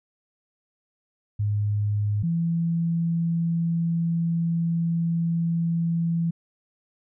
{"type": "tone pair in turn", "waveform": "sine", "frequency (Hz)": [103.83, 167.46], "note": ["G#2", "E3"], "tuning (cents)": [0, 28], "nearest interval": "minor sixth", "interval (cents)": 828, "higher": "second", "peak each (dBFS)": -21, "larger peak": "neither", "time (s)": [[1.39, 2.23], [2.23, 6.31]], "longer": "second", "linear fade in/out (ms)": 10, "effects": []}